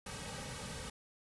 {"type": "noise with comb filter", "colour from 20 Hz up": "pink", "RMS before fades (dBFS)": -44, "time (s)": [0.06, 0.9], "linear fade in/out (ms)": 5, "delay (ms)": 2.9, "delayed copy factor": -0.8, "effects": ["resampled to 24000 Hz"]}